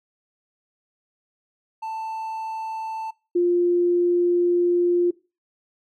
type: tone pair in turn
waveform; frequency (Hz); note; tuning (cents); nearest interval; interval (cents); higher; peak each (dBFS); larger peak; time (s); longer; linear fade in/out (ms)
triangle / sine; 886 / 350.7; A5 / F4; +12 / +7; octave + major third; 1605; first; -26 / -16; second; 1.82-3.11 / 3.35-5.11; second; 10
effects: noise-tail reverb RT60 0.3 s tail -21 dB re dry